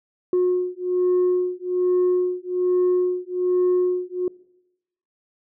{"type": "beating tone pair", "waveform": "sine", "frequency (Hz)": [361.3, 362.5], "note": ["F#4", "F#4"], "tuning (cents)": [-41, -35], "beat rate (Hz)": 1.2, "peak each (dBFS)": -20, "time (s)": [0.33, 4.28], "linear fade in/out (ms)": 2, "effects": ["noise-tail reverb RT60 0.9 s tail -23 dB re dry", "tanh soft clip ceiling -14 dBFS"]}